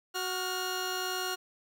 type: tone pair together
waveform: 15% pulse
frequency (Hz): 370 / 1418.5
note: F#4 / F6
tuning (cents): 0 / +27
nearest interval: octave + major seventh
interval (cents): 2327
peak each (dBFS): -28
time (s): 0.14-1.36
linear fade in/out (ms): 20
effects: none